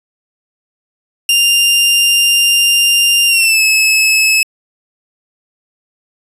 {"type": "tone with pitch glide", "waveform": "sawtooth", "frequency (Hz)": [2794, 2592], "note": ["F7", "E7"], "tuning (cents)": [0, -30], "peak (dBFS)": -5, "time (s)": [1.29, 4.43], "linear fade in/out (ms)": 2, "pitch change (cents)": -130, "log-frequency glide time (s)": [3.27, 3.62], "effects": ["resampled to 32000 Hz"]}